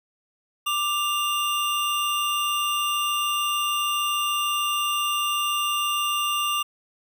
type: tone pair together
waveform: square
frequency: 1182.2 / 2794 Hz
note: D6 / F7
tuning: +11 / 0 cents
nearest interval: octave + minor third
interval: 1489 cents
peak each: -26 dBFS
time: 0.66-6.63 s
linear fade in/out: 10 ms
effects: none